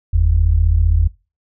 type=tone pair together; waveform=sine; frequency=46.32 / 81.7 Hz; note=F#1 / E2; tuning=+3 / -15 cents; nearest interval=minor seventh; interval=982 cents; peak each=-13 dBFS; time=0.13-1.08 s; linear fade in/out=10 ms; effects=noise-tail reverb RT60 0.3 s tail -23 dB re dry